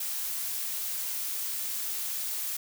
blue noise, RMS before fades -33 dBFS, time 0-2.57 s, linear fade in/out 5 ms, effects none

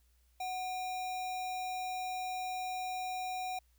sine tone with sample-and-hold, 740 Hz, F#5, in tune, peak -35 dBFS, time 0.4-3.59 s, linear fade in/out 5 ms, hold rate 3150 Hz, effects added 60 Hz sine -66 dBFS peak until 3.78 s + white hiss -75 dBFS RMS until 3.78 s

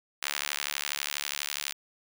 sawtooth tone with high-pass filter sweep, 72.2 Hz, D2, 29 cents flat, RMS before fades -34 dBFS, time 0.22-1.73 s, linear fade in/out 10 ms, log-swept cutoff 1900 to 2900 Hz, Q 0.8, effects none

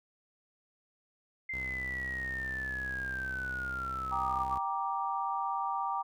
sine linear sweep, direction down, 2093 to 1146 Hz, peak -34 dBFS, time 1.49-4.57 s, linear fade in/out 5 ms
sawtooth tone, 64.9 Hz, C2, 13 cents flat, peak -38 dBFS, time 1.53-4.59 s, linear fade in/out 10 ms
sine chord, G minor, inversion none, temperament just, 784 / 940.8 / 1176 Hz, G5 / Bb5 / D6, 0 / +16 / +2 cents, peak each -35 dBFS, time 4.11-6.03 s, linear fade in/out 20 ms
effects none

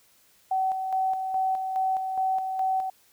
sine tone with tremolo, 759 Hz, F#5, 44 cents sharp, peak -22 dBFS, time 0.51-2.9 s, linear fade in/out 5 ms, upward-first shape square, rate 2.4 Hz, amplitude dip 45%, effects white hiss -61 dBFS RMS until 3.12 s

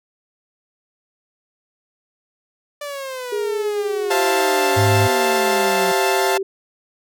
sawtooth exponential sweep, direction down, 589 to 181.5 Hz, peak -23 dBFS, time 2.81-5.92 s, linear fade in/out 5 ms
sine tone with pitch glide, 415.3 to 387.5 Hz, G#4 to G4, 0 to -20 cents, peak -20 dBFS, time 3.32-6.43 s, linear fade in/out 5 ms, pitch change -120 cents, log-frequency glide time 4.05-4.16 s
sawtooth chord, F major seventh, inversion second, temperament equal with one note detuned, 528.7 / 659.3 / 698.5 / 880 Hz, C5 / E5 / F5 / A5, +18 / 0 / 0 / 0 cents, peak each -20 / -23 / -18 / -17 dBFS, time 4.1-6.38 s, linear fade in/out 10 ms
sine tone, 104.5 Hz, G#2, 11 cents sharp, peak -15 dBFS, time 4.76-5.08 s, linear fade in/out 20 ms
effects none

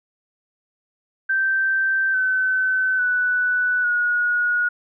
sine tone with pitch steps, 1559 / 1521.6 / 1485.2 / 1449.6 Hz, G6 / F#6 / F#6 / F#6, -10 / +48 / +6 / -36 cents, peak -17 dBFS, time 1.29-4.69 s, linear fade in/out 10 ms, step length 850 ms, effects none

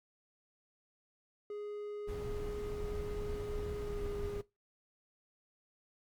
triangle tone with pitch glide, 415.3 to 408.4 Hz, G#4 to G#4, 0 to -29 cents, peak -37 dBFS, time 1.5-4.41 s, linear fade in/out 2 ms, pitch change -29 cents, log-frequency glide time 3.78-4.05 s
brown noise, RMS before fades -41 dBFS, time 2.07-4.42 s, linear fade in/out 20 ms
effects noise-tail reverb RT60 0.2 s tail -19 dB re dry + MP3 96 kbps

